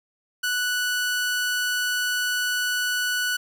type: tone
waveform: sawtooth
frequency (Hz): 1480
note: F#6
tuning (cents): 0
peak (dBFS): -19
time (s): 0.43-3.37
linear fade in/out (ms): 10
effects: 10-bit